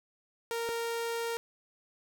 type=tone pair in turn; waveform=sawtooth; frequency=463.8 / 463.8 Hz; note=A#4 / A#4; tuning=-9 / -9 cents; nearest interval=unison; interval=0 cents; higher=neither; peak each=-28 dBFS; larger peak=neither; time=0.51-0.69 / 0.69-1.37 s; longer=second; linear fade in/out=0 ms; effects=none